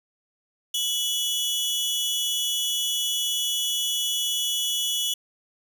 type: tone pair together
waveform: sawtooth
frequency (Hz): 2960 / 3379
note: F#7 / G#7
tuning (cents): 0 / +29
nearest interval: major second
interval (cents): 229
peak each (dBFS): -24 / -23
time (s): 0.74-5.14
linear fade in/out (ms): 5
effects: none